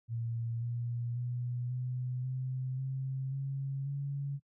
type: tone with pitch steps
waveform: sine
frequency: 116 / 119.19 / 122.47 / 125.84 / 129.31 / 132.86 / 136.52 / 140.28 Hz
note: A#2 / A#2 / B2 / B2 / C3 / C3 / C#3 / C#3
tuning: -8 / +39 / -14 / +33 / -20 / +27 / -26 / +21 cents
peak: -33 dBFS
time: 0.08-4.4 s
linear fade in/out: 50 ms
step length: 540 ms
effects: noise-tail reverb RT60 0.1 s tail -23 dB re dry